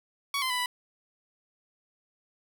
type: tone with pitch steps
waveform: 15% pulse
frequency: 1123 / 1035 / 995 / 988 Hz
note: C#6 / C6 / B5 / B5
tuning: +22 / -19 / +13 / 0 cents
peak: -21 dBFS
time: 0.34-0.66 s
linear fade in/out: 2 ms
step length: 80 ms
effects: none